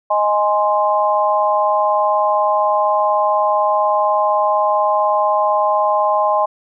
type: chord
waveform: sine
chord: Ab major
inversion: second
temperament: equal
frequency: 622.3 / 830.6 / 1046.5 Hz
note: Eb5 / Ab5 / C6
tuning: 0 / 0 / 0 cents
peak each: -17 dBFS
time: 0.1-6.46 s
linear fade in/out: 10 ms
effects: none